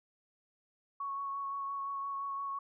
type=tone with vibrato; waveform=sine; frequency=1108.7 Hz; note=C#6; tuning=in tune; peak=-35 dBFS; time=1-2.59 s; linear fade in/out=5 ms; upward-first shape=sine; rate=5.8 Hz; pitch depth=14 cents each way; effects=none